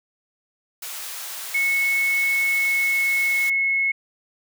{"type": "high-pass noise", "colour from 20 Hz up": "white", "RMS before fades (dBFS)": -33, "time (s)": [0.82, 3.5], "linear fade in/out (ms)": 5, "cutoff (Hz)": 710, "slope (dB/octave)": 12}
{"type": "tone with pitch glide", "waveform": "sine", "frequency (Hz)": [2199, 2183], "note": ["C#7", "C#7"], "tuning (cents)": [-14, -27], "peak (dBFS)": -18, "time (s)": [1.54, 3.92], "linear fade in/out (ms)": 10, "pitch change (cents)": -13, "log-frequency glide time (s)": [2.32, 3.67]}
{"effects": []}